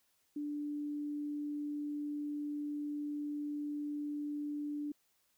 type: tone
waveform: sine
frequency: 293.7 Hz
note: D4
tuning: in tune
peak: -36 dBFS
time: 0.36-4.92 s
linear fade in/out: 5 ms
effects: white hiss -75 dBFS RMS until 5.37 s